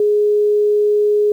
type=tone; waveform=sine; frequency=417.3 Hz; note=G#4; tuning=8 cents sharp; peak=-11 dBFS; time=0-1.32 s; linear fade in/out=2 ms; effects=8-bit